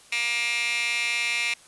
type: tone with high-pass filter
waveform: 15% pulse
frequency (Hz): 236.6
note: A#3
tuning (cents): +26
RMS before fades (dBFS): -26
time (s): 0.12-1.54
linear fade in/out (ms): 5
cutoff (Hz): 2400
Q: 3.2
effects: white hiss -52 dBFS RMS until 1.67 s + resampled to 24000 Hz